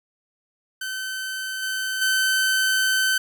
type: tone with level steps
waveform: sawtooth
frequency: 1533 Hz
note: G6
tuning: 39 cents flat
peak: -24 / -21 / -15 dBFS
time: 0.81-3.18 s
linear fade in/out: 5 ms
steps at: 1.62 / 2.01 s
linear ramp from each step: 10 ms
effects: none